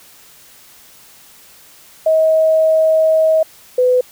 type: tone pair in turn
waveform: sine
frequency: 636 / 501.9 Hz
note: D#5 / B4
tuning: +38 / +28 cents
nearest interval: major third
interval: 410 cents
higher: first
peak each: -9 dBFS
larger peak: neither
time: 2.06-3.43 / 3.78-4.01 s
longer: first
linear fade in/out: 5 ms
effects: white hiss -44 dBFS RMS until 4.11 s